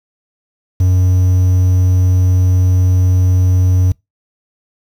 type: tone with quantisation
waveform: triangle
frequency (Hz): 92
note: F#2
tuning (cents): -9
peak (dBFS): -6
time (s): 0.8-3.92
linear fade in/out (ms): 5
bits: 6
effects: noise-tail reverb RT60 0.2 s tail -25 dB re dry